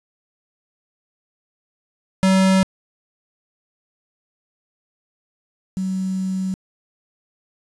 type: tone pair in turn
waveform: square / sine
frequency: 190 / 188.36 Hz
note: F#3 / F#3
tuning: +46 / +31 cents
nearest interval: unison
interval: 15 cents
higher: first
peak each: -13 / -20 dBFS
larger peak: first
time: 2.23-2.63 / 5.77-6.54 s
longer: second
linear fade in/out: 0 ms
effects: resampled to 24000 Hz + 7-bit